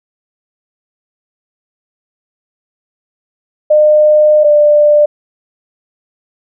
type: tone pair in turn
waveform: sine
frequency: 606 / 593.9 Hz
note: D#5 / D5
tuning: -46 / +19 cents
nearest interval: unison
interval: 35 cents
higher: first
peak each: -4 dBFS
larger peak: neither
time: 3.7-4.44 / 4.44-5.06 s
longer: first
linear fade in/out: 10 ms
effects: none